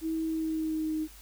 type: tone with pitch glide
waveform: sine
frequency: 321.5 to 311.8 Hz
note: E4 to D#4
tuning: -43 to +4 cents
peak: -28 dBFS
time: 0.01-1.08 s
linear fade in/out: 50 ms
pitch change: -53 cents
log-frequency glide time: 0.23-0.96 s
effects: added 50 Hz sine -51 dBFS peak until 1.21 s + white hiss -53 dBFS RMS until 1.21 s